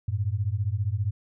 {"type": "beating tone pair", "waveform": "sine", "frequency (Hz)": [94.8, 109.8], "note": ["F#2", "A2"], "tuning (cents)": [43, -3], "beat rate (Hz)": 15, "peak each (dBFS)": -27, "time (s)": [0.08, 1.11], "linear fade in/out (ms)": 5, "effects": []}